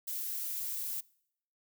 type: noise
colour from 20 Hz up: violet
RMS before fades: -37 dBFS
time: 0.07-1.01 s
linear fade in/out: 10 ms
effects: noise-tail reverb RT60 0.7 s tail -24 dB re dry